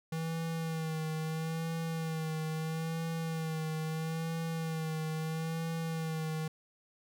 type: tone with vibrato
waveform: square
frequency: 160.9 Hz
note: E3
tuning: 42 cents flat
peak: -34 dBFS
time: 0.12-6.48 s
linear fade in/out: 5 ms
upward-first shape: sine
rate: 0.76 Hz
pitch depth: 36 cents each way
effects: none